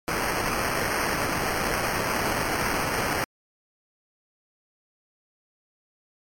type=noise with sample-and-hold; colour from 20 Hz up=violet; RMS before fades=-26 dBFS; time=0.08-3.24 s; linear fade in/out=0 ms; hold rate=3675 Hz; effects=MP3 64 kbps